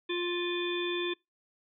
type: harmonic tone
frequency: 351 Hz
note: F4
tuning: 9 cents sharp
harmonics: 1 / 3 / 5 / 7 / 9 / 10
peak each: -31 / -42 / -41 / -38 / -47 / -37 dBFS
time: 0.09-1.14 s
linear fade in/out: 10 ms
effects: noise-tail reverb RT60 0.2 s tail -25 dB re dry